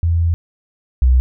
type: tone pair in turn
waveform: sine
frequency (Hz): 84.1 / 63.24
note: E2 / B1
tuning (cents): +35 / +42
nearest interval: perfect fourth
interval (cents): 493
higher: first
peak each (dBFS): -12 / -8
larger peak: second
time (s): 0.03-0.34 / 1.02-1.2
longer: first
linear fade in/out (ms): 0
effects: none